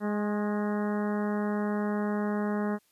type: harmonic tone with a mistuned harmonic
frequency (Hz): 207.7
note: G#3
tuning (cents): 0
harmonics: 1 / 2 / 3 / 4 / 5 / 6 / 7 / 8 / 9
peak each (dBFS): -28 / -34 / -38 / -40 / -42 / -44 / -45 / -46 / -47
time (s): 0-2.79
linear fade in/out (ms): 50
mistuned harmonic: 5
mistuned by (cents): +35
effects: white hiss -68 dBFS RMS until 2.91 s + resampled to 32000 Hz